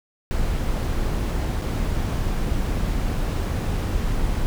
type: noise with dropouts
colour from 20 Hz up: brown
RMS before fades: -23 dBFS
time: 0.31-4.46 s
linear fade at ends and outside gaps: 0 ms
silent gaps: 1.615-1.619 s
effects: none